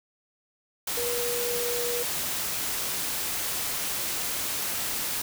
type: tone in noise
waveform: sine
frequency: 481.5 Hz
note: B4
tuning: 44 cents flat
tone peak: -29 dBFS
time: 0.97-2.03 s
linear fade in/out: 5 ms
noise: white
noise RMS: -30 dBFS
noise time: 0.87-5.22 s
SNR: -2 dB
effects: none